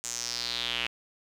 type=tone with band-pass filter sweep; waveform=square; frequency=60 Hz; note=B1; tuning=49 cents flat; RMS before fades=-33 dBFS; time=0.04-0.87 s; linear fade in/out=0 ms; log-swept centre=7200 to 2700 Hz; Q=4.1; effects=none